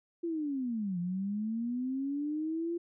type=linear two-way sweep; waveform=sine; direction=down then up; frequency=345.9 to 172 to 345.9 Hz; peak=-31 dBFS; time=0.23-2.78 s; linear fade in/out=10 ms; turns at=0.99 s; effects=none